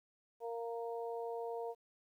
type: harmonic tone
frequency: 232.3 Hz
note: A#3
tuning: 6 cents flat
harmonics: 2 / 3 / 4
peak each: -40 / -45 / -48 dBFS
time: 0.4-1.75 s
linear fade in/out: 50 ms
effects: 12-bit